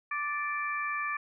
harmonic tone, 586 Hz, D5, 4 cents flat, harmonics 2 / 3 / 4, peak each -33 / -35 / -36 dBFS, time 0.11-1.17 s, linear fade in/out 5 ms, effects none

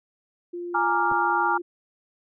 sine tone, 349.2 Hz, F4, in tune, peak -30 dBFS, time 0.53-1.62 s, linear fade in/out 10 ms
sine chord, Bb dominant seventh, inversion third, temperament equal, 830.6 / 932.3 / 1174.7 / 1396.9 Hz, Ab5 / Bb5 / D6 / F6, 0 / 0 / 0 / 0 cents, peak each -25 / -25 / -28 / -25 dBFS, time 0.74-1.58 s, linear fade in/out 10 ms
clicks, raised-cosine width 2 ms, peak -25 dBFS, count 2, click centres 1.114 / 1.122 s
effects none

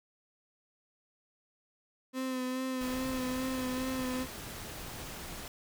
35% pulse tone with vibrato, 257.4 Hz, C4, 28 cents flat, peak -31 dBFS, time 2.13-4.27 s, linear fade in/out 50 ms, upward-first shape sine, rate 2.4 Hz, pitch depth 25 cents each way
pink noise, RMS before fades -43 dBFS, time 2.81-5.48 s, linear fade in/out 2 ms
effects none

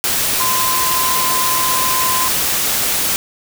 sine tone in noise, 1030 Hz, C6, 28 cents flat, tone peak -18 dBFS, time 0.4-2.28 s, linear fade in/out 0 ms, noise white, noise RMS -17 dBFS, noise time 0.04-3.16 s, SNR -4 dB, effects none

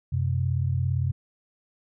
sine tone pair together, 91.91 / 129.6 Hz, F#2 / C3, -11 / -16 cents, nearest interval tritone, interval 595 cents, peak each -25 dBFS, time 0.12-1.12 s, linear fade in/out 10 ms, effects none

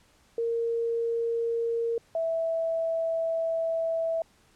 sine tone pair in turn, 463.1 / 656.3 Hz, A#4 / E5, -11 / -8 cents, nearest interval tritone, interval 603 cents, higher second, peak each -25 dBFS, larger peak neither, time 0.38-1.98 / 2.15-4.22 s, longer second, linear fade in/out 2 ms, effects pink hiss -62 dBFS RMS until 4.55 s + low-pass 10000 Hz 12 dB/octave

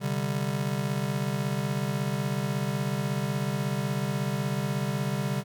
square chord, C suspended second, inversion none, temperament just, 130.81 / 147.16 / 196.22 Hz, C3 / D3 / G3, 0 / +4 / +2 cents, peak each -32 dBFS, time 0-5.44 s, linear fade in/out 50 ms, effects none

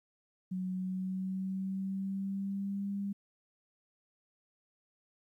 sine tone with pitch glide, 185 to 199.43 Hz, F#3 to G3, 0 to +30 cents, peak -33 dBFS, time 0.51-3.13 s, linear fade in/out 10 ms, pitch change +130 cents, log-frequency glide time 0.72-2.89 s, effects 12-bit

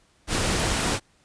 pink noise with ADSR envelope, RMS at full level -22 dBFS, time 0.27-1 s, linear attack 79 ms, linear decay 4 ms, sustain -2 dB, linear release 56 ms, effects pink hiss -62 dBFS RMS until 1.24 s + resampled to 22050 Hz

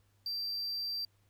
triangle tone, 4699 Hz, D8, in tune, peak -33 dBFS, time 0.26-1.05 s, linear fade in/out 2 ms, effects added 100 Hz sine -68 dBFS peak until 1.29 s + pink hiss -74 dBFS RMS until 1.29 s

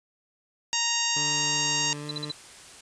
harmonic tone, 932.3 Hz, A#5, in tune, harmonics 1 / 2 / 3 / 4 / 5 / 6 / 7 / 8, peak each -34 / -34 / -30 / -33 / -32 / -33 / -30 / -34 dBFS, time 0.73-1.93 s, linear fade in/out 0 ms
20% pulse tone with pitch glide, 146.83 to 149.14 Hz, D3 to D3, 0 to +27 cents, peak -30 dBFS, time 1.16-2.31 s, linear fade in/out 5 ms, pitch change +27 cents, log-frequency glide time 2-2.07 s
white noise, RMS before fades -47 dBFS, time 1.25-2.81 s, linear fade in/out 5 ms
sine tone bursts, 4000 Hz, B7, 21 cents sharp, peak -29 dBFS, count 4, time 2.09-2.318 s, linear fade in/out 2 ms, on 21 ms, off 48 ms
effects resampled to 22050 Hz

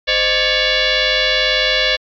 sine tone with frequency modulation, 616 Hz, D#5, 17 cents flat, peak -12 dBFS, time 0.07-1.97 s, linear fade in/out 20 ms, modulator 567 Hz, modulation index 6.7, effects MP3 96 kbps

